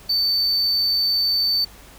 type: tone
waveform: triangle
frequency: 4546 Hz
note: C#8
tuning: 43 cents sharp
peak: -16 dBFS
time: 0.09-1.65 s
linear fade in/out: 10 ms
effects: added 50 Hz sine -48 dBFS peak until 1.98 s + pink hiss -46 dBFS RMS until 1.98 s